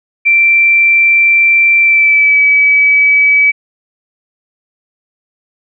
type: tone with pitch glide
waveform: sine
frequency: 2349 to 2287 Hz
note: D7 to D7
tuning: 0 to -47 cents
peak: -5 dBFS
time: 0.25-3.52 s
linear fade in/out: 20 ms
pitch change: -47 cents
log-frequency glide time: 1.8-2.4 s
effects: none